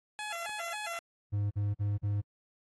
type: tone with vibrato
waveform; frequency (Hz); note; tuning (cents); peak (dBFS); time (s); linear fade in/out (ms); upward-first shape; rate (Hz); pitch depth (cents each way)
15% pulse; 758; F#5; +42; -30; 0.19-0.99; 0; square; 3.7; 190
type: click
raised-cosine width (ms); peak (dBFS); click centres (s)
0.5; -36; 0.494
type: tone bursts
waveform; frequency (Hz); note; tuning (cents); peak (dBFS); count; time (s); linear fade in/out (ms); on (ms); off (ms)
triangle; 102.4; G#2; -24; -26; 4; 1.32-2.218; 20; 190; 46
effects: AAC 32 kbps